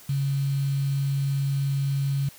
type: tone with quantisation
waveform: sine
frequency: 138.59 Hz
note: C#3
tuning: in tune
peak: -22 dBFS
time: 0.09-2.29 s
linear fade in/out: 5 ms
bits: 7
effects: white hiss -49 dBFS RMS until 2.38 s